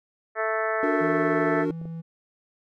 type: harmonic tone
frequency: 220 Hz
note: A3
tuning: in tune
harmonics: 2 / 3 / 4 / 5 / 6 / 7 / 8 / 9 / 10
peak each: -30 / -28 / -36 / -36 / -30 / -38 / -31 / -37 / -43 dBFS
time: 0.35-1.66 s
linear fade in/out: 50 ms
type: chord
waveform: triangle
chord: D augmented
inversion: none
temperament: just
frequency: 293.7 / 367.1 / 458.9 Hz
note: D4 / F#4 / A#4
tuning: 0 / -14 / -27 cents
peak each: -24 / -28 / -27 dBFS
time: 0.83-1.71 s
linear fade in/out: 2 ms
type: tone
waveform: triangle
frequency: 164.81 Hz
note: E3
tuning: in tune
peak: -30 dBFS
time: 1-2.02 s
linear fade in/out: 20 ms
type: clicks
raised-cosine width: 2 ms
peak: -27 / -32 / -28 dBFS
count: 3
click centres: 1.703 / 1.815 / 1.855 s
effects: none